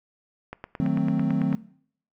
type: click train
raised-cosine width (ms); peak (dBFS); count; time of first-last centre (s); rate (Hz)
0.5; -20; 10; 0.53-1.528; 9.02
type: chord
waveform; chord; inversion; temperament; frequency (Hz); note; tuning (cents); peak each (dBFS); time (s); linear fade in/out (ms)
triangle; D# diminished seventh; none; equal with one note detuned; 155.56 / 185 / 222.7 / 261.6; D#3 / F#3 / A3 / C4; 0 / 0 / +21 / 0; -25 / -24 / -26 / -24; 0.8-1.55; 0
effects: noise-tail reverb RT60 0.6 s tail -20 dB re dry